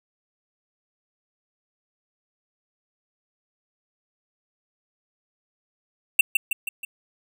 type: tone with echo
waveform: square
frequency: 2700 Hz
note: E7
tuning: 41 cents sharp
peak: -11 dBFS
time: 6.19-6.21 s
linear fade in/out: 5 ms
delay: 160 ms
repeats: 4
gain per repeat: -5 dB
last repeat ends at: 6.85 s
effects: none